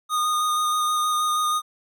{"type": "tone with vibrato", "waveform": "square", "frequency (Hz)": 1230, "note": "D#6", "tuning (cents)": -20, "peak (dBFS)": -21, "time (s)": [0.09, 1.62], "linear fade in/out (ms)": 50, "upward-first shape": "square", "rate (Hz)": 6.3, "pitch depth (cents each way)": 10, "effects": []}